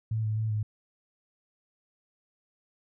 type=tone with pitch steps; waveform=sine; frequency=110.6 / 108.1 / 110.1 / 106.8 Hz; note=A2 / A2 / A2 / G#2; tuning=+9 / -30 / +2 / +49 cents; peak=-26 dBFS; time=0.11-0.63 s; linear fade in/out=5 ms; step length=130 ms; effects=none